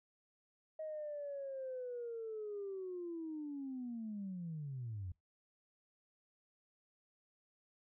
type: linear sweep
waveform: sine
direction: down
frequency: 632 to 85.4 Hz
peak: -40 dBFS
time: 0.79-5.12 s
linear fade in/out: 5 ms
effects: noise-tail reverb RT60 0.2 s tail -25 dB re dry + tanh soft clip ceiling -36 dBFS